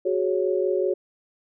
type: chord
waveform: sine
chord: F# suspended second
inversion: none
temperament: equal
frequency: 370 / 415.3 / 554.4 Hz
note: F#4 / G#4 / C#5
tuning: 0 / 0 / 0 cents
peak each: -23 / -26 / -26 dBFS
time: 0.05-0.94 s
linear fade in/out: 10 ms
effects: none